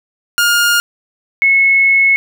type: tone pair in turn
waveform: sawtooth / sine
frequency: 1416 / 2189 Hz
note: F6 / C#7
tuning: +23 / -22 cents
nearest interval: minor sixth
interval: 755 cents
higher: second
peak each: -6 / -7 dBFS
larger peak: first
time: 0.38-0.8 / 1.42-2.16 s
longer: second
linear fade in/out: 0 ms
effects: none